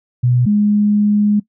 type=tone pair in turn; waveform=sine; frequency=123.47 / 207.7 Hz; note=B2 / G#3; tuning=0 / 0 cents; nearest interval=major sixth; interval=900 cents; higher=second; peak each=-10 dBFS; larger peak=neither; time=0.23-0.46 / 0.46-1.4 s; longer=second; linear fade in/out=10 ms; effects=noise-tail reverb RT60 0.1 s tail -20 dB re dry